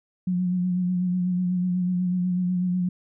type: tone with vibrato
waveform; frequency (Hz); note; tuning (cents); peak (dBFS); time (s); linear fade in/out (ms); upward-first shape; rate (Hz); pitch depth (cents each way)
sine; 180.5; F#3; -43; -21; 0.27-2.89; 5; sine; 8.1; 31
effects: none